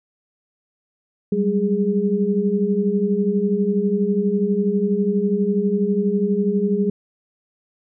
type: tone cluster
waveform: sine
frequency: 190.9 / 203.1 / 412.8 Hz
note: G3 / G#3 / G#4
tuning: -46 / -38 / -10 cents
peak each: -21 dBFS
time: 1.32-6.9 s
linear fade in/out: 5 ms
effects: none